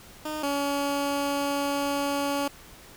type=tone pair in turn; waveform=15% pulse; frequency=306.7 / 282.7 Hz; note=D#4 / C#4; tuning=-25 / +34 cents; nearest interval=minor second; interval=141 cents; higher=first; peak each=-24 / -19 dBFS; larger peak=second; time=0.25-0.43 / 0.43-2.48 s; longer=second; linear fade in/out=5 ms; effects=pink hiss -49 dBFS RMS until 2.96 s